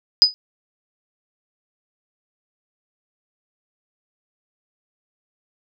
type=tone with exponential decay; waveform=sine; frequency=4978 Hz; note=D#8; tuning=in tune; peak=-3 dBFS; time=0.22-0.34 s; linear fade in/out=0 ms; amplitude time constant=26 ms; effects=none